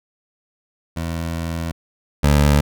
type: tone pair in turn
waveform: 20% pulse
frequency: 82.9 / 72.81 Hz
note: E2 / D2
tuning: +10 / -14 cents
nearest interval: major second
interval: 224 cents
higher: first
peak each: -18 / -7 dBFS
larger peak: second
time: 0.96-1.72 / 2.23-2.61 s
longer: first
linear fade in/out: 10 ms
effects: none